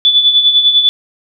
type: tone with tremolo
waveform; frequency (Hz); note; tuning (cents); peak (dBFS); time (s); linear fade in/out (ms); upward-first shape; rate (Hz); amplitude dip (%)
sine; 3468; A7; -26; -4; 0.05-0.89; 0; sine; 10; 60
effects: none